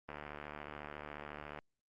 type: click train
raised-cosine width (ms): 0.5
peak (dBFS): -29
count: 112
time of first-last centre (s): 0.09-1.588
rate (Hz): 74.1
effects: Opus 24 kbps